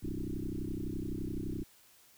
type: tone with frequency modulation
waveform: sine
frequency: 155.1 Hz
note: D#3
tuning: 5 cents flat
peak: -34 dBFS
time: 0.02-1.64 s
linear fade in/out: 20 ms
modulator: 31.8 Hz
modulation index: 6.1
effects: white hiss -62 dBFS RMS until 2.17 s